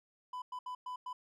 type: tone bursts at uneven times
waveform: triangle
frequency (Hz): 1000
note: B5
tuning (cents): +21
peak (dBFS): -37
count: 5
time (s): 0.33-0.42 / 0.52-0.59 / 0.66-0.75 / 0.86-0.96 / 1.06-1.13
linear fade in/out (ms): 5
effects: none